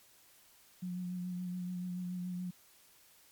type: tone with vibrato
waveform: sine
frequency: 180 Hz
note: F#3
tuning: 47 cents flat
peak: -36 dBFS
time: 0.82-2.51 s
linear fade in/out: 10 ms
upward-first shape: sine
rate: 7 Hz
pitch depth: 23 cents each way
effects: white hiss -63 dBFS RMS until 3.31 s + MP3 96 kbps